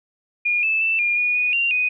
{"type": "tone with pitch steps", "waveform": "sine", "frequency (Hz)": [2429, 2626, 2656, 2413, 2450, 2469, 2769, 2490], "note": ["D#7", "E7", "E7", "D7", "D#7", "D#7", "F7", "D#7"], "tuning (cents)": [-42, -7, 12, 46, -27, -14, -15, 1], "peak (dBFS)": -17, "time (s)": [0.45, 1.89], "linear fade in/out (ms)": 10, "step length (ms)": 180, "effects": []}